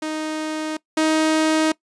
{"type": "tone pair in turn", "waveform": "sawtooth", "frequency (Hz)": [311.1, 314.4], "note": ["D#4", "D#4"], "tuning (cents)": [0, 18], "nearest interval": "unison", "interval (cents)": 18, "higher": "second", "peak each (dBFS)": [-20, -12], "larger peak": "second", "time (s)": [[0.02, 0.77], [0.97, 1.72]], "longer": "neither", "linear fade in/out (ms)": 5, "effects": ["noise-tail reverb RT60 0.1 s tail -21 dB re dry", "resampled to 22050 Hz"]}